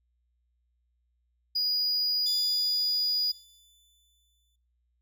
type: tone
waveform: triangle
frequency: 4907 Hz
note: D#8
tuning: 25 cents flat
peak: -24 dBFS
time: 1.55-3.32 s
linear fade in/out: 10 ms
type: tone with exponential decay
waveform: sawtooth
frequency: 3500 Hz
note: A7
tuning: 10 cents flat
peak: -31 dBFS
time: 2.26-4.56 s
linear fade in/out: 5 ms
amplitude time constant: 500 ms
effects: noise-tail reverb RT60 0.5 s tail -18 dB re dry + added 60 Hz sine -70 dBFS peak until 5.01 s